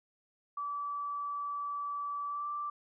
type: tone with pitch glide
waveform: sine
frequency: 1154 to 1172.1 Hz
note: D6 to D6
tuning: -31 to -4 cents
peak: -34 dBFS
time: 0.57-2.7 s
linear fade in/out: 5 ms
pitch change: +27 cents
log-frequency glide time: 2.28-2.48 s
effects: none